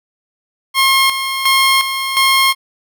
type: tone with tremolo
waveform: 15% pulse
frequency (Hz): 1073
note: C6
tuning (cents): +43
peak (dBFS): -3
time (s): 0.74-2.55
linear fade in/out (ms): 50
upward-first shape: square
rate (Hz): 1.4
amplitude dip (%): 60
effects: none